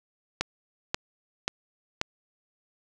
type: click train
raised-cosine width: 0.2 ms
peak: -8 dBFS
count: 4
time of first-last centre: 0.41-2.014 s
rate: 1.87 Hz
effects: none